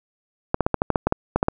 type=clicks; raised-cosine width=1 ms; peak=-4 dBFS; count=12; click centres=0.544 / 0.607 / 0.665 / 0.743 / 0.819 / 0.903 / 0.958 / 1.07 / 1.124 / 1.36 / 1.429 / 1.484 s; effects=none